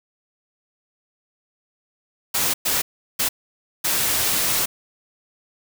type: noise bursts at uneven times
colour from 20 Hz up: white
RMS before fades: -21 dBFS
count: 4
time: 2.34-2.54 / 2.65-2.82 / 3.19-3.29 / 3.84-4.66 s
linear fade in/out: 10 ms
effects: none